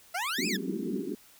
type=exponential two-way sweep; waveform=20% pulse; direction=up then down; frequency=659.3 to 2659 to 1617 Hz; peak=-25 dBFS; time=0.14-0.57 s; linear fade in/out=10 ms; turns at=0.47 s
type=band-pass noise; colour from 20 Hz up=pink; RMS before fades=-33 dBFS; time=0.38-1.15 s; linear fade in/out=5 ms; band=180 to 410 Hz; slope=96 dB/octave
effects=white hiss -57 dBFS RMS until 1.39 s